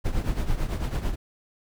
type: noise with tremolo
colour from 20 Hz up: brown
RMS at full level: -23 dBFS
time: 0.04-1.16 s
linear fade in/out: 20 ms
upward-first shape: triangle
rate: 9 Hz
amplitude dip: 75%
effects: none